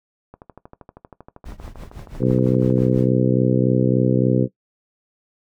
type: click train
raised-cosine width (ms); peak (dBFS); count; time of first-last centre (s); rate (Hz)
1; -25; 32; 0.34-2.781; 12.7
type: noise with tremolo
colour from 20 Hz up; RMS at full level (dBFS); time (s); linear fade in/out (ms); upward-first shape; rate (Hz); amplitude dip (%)
brown; -32; 1.45-3.1; 10; triangle; 6; 95
type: harmonic tone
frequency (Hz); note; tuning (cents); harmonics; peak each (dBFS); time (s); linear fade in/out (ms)
63.5; B1; +49; 2 / 3 / 4 / 5 / 6 / 7 / 8; -19 / -21 / -22 / -23 / -24 / -24 / -25; 2.19-4.48; 50
effects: noise-tail reverb RT60 0.1 s tail -17 dB re dry